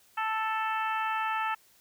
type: harmonic tone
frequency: 440 Hz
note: A4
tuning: in tune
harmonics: 2 / 3 / 4 / 5 / 6 / 7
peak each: -31 / -32 / -36 / -44 / -38 / -47 dBFS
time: 0.17-1.55 s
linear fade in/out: 10 ms
effects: white hiss -62 dBFS RMS until 1.8 s